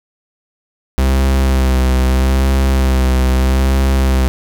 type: tone with vibrato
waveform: 45% pulse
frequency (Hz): 65.41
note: C2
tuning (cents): 0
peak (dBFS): -10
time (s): 0.98-4.28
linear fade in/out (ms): 0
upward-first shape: sine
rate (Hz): 0.79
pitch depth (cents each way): 30
effects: none